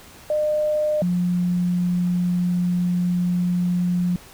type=tone pair in turn; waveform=sine; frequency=606 / 177.58 Hz; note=D#5 / F3; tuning=-46 / +29 cents; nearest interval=octave + major sixth; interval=2125 cents; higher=first; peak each=-18 dBFS; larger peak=neither; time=0.3-1.02 / 1.02-4.16 s; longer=second; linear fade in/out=2 ms; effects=pink hiss -45 dBFS RMS until 4.33 s